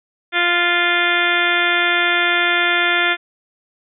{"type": "harmonic tone with a mistuned harmonic", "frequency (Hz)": 349.2, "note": "F4", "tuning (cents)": 0, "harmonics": [1, 2, 3, 4, 5, 6, 7, 8, 9, 10], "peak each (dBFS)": [-25, -24, -30, -20, -20, -21, -23, -31, -28, -24], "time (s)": [0.32, 3.17], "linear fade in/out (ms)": 50, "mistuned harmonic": 3, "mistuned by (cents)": -20, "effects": []}